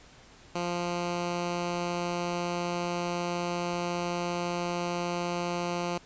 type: tone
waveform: 10% pulse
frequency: 174.61 Hz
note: F3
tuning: in tune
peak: -21 dBFS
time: 0.55-5.98 s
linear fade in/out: 5 ms
effects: pink hiss -54 dBFS RMS until 6.05 s + resampled to 16000 Hz